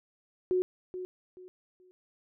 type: tone with echo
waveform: sine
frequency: 366.6 Hz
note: F#4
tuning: 16 cents flat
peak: -24 dBFS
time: 0.51-0.62 s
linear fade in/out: 0 ms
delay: 430 ms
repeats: 3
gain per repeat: -11 dB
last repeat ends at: 1.91 s
effects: none